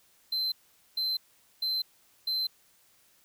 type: tone bursts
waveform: triangle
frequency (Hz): 4089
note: C8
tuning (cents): -41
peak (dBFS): -26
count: 4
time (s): 0.32-2.47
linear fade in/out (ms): 5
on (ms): 200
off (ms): 450
effects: white hiss -64 dBFS RMS until 3.24 s